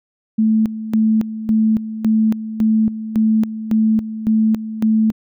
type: tone with tremolo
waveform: sine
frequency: 219.2 Hz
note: A3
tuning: 6 cents flat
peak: -11 dBFS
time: 0.38-5.12 s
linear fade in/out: 10 ms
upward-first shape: square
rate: 1.8 Hz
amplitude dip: 75%
effects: none